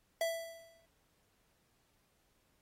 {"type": "tone with exponential decay", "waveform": "square", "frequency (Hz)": 662, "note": "E5", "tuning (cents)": 7, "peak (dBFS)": -30, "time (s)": [0.21, 0.86], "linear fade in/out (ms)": 2, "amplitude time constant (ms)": 140, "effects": ["pink hiss -75 dBFS RMS until 2.61 s", "AAC 48 kbps"]}